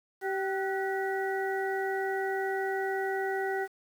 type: harmonic tone with a mistuned harmonic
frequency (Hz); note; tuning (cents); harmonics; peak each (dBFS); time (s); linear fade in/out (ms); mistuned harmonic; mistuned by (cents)
386.5; G4; -24; 1 / 2 / 4 / 5; -31 / -34 / -37 / -38; 0.21-3.68; 50; 4; -70
effects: 9-bit